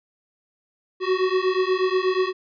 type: beating tone pair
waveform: square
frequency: 368.6 / 376.9 Hz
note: F#4 / F#4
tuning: -7 / +32 cents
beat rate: 8.3 Hz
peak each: -23 dBFS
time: 1-2.33 s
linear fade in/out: 50 ms
effects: resampled to 11025 Hz